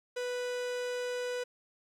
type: tone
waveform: 45% pulse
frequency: 493.9 Hz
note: B4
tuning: in tune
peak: -33 dBFS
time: 0.16-1.44 s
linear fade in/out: 10 ms
effects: low-pass 8000 Hz 12 dB/octave + 10-bit